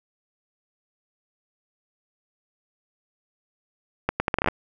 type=accelerating click train; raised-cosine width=0.5 ms; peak=-6 dBFS; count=10; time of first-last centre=4.09-4.485 s; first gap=110 ms; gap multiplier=0.74; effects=none